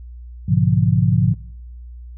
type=chord; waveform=sine; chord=G# diminished seventh; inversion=none; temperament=equal with one note detuned; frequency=103.83 / 123.47 / 143.48 / 174.61 Hz; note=G#2 / B2 / D3 / F3; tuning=0 / 0 / -40 / 0 cents; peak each=-18 dBFS; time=0.48-1.34 s; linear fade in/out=10 ms; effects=noise-tail reverb RT60 1.0 s tail -26 dB re dry + added 60 Hz sine -33 dBFS peak until 2.17 s